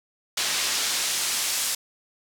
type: noise with band-pass filter sweep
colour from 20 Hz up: pink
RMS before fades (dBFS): -26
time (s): 0.37-1.75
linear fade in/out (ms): 5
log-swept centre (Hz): 4600 to 7800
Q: 0.73
effects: none